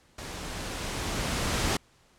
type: noise with level ramp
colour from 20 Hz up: pink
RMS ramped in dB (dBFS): -39 to -26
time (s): 0.18-1.77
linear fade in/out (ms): 5
effects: pink hiss -62 dBFS RMS until 2.18 s + low-pass 9000 Hz 12 dB/octave